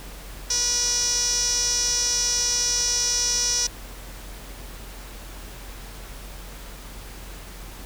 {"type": "tone with band-pass filter", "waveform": "sawtooth", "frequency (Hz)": 485.4, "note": "B4", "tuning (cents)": -30, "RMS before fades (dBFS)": -23, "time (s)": [0.5, 3.67], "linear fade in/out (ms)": 5, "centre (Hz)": 5700, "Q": 9.1, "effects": ["added 45 Hz sine -38 dBFS peak until 7.85 s", "pink hiss -42 dBFS RMS until 7.85 s"]}